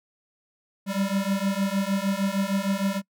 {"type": "beating tone pair", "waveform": "square", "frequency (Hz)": [193, 199.5], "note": ["G3", "G3"], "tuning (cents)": [-27, 31], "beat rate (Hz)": 6.5, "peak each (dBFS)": -27, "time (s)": [0.86, 3.02], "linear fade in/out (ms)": 50, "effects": ["noise-tail reverb RT60 0.1 s tail -24 dB re dry"]}